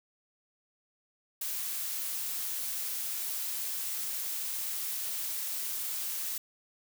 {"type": "noise", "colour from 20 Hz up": "blue", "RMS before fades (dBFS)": -35, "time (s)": [1.41, 6.38], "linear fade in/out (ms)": 5, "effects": []}